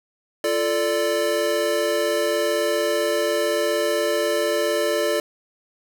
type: chord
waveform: square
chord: D minor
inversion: first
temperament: equal with one note detuned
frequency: 344.2 / 440 / 587.3 Hz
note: F4 / A4 / D5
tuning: -25 / 0 / 0 cents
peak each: -27 / -25 / -23 dBFS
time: 0.44-5.2 s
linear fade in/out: 2 ms
effects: none